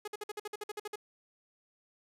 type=tone bursts; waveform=sawtooth; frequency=419 Hz; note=G#4; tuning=15 cents sharp; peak=-33 dBFS; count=12; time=0.05-0.958 s; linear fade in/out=5 ms; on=28 ms; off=52 ms; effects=resampled to 32000 Hz + 10-bit